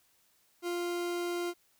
40% pulse tone, 349.2 Hz, F4, in tune, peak -31 dBFS, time 0.62-1.54 s, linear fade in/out 50 ms, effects white hiss -69 dBFS RMS until 1.79 s

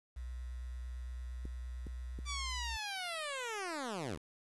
sine tone with vibrato, 61.9 Hz, B1, 5 cents sharp, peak -40 dBFS, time 0.16-2.77 s, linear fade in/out 10 ms, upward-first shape sine, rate 8.8 Hz, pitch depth 14 cents each way
clicks, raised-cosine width 3 ms, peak -33 dBFS, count 3, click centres 1.454 / 1.868 / 2.189 s
10% pulse linear sweep, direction down, 1174.7 to 57.3 Hz, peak -30 dBFS, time 2.25-4.19 s, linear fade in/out 50 ms
effects resampled to 24000 Hz + 10-bit

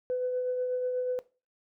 sine tone with tremolo, 502 Hz, B4, 28 cents sharp, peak -25 dBFS, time 0.1-1.19 s, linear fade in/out 0 ms, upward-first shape triangle, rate 8.2 Hz, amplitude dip 35%, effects noise-tail reverb RT60 0.3 s tail -18 dB re dry + tanh soft clip ceiling -22 dBFS

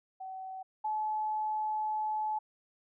sine tone pair in turn, 758 / 859.4 Hz, F#5 / A5, +42 / -41 cents, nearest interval major second, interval 217 cents, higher second, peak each -39 / -30 dBFS, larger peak second, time 0.2-0.63 / 0.84-2.39 s, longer second, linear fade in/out 10 ms, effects none

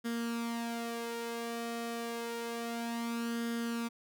sawtooth tone with flanger, 233.1 Hz, A#3, in tune, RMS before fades -37 dBFS, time 0.04-3.89 s, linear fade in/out 20 ms, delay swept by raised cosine 0.6 to 2.7 ms, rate 0.29 Hz, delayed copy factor +0.6, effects none

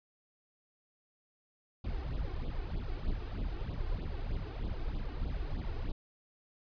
brown noise with flanger, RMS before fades -36 dBFS, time 1.84-5.92 s, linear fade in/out 5 ms, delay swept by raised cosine 0.24 to 2.74 ms, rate 3.2 Hz, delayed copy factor +0.95, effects resampled to 11025 Hz

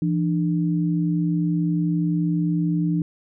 sine tone pair together, 168.09 / 299.5 Hz, E3 / D4, +34 / +34 cents, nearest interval minor seventh, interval 1000 cents, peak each -20 / -24 dBFS, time 0.02-3.02 s, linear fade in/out 2 ms, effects none

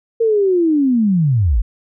sine linear sweep, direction down, 464.4 to 41.2 Hz, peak -11 dBFS, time 0.2-1.62 s, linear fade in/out 10 ms, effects none

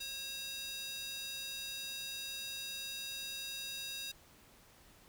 square tone with high-pass filter, 541 Hz, C#5, 42 cents flat, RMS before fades -43 dBFS, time 0-4.12 s, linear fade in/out 10 ms, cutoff 3600 Hz, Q 2.1, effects pink hiss -62 dBFS RMS until 5.08 s

